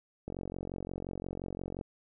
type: click train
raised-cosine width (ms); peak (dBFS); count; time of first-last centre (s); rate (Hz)
2; -25; 71; 0.28-1.812; 45.7
effects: none